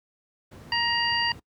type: noise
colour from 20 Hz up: brown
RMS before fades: -41 dBFS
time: 0.51-1.4 s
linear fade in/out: 10 ms
type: harmonic tone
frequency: 941 Hz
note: A#5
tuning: 16 cents sharp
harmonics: 1 / 2 / 3 / 5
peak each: -28 / -28 / -28 / -28 dBFS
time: 0.72-1.32 s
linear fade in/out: 2 ms
effects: noise-tail reverb RT60 0.1 s tail -21 dB re dry + high-pass 100 Hz 12 dB/octave